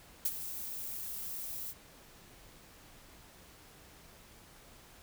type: noise with ADSR envelope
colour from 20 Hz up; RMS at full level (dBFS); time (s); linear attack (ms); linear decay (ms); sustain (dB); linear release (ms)
violet; -29; 0.25-1.74; 5; 44; -12; 43
effects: pink hiss -57 dBFS RMS until 5.02 s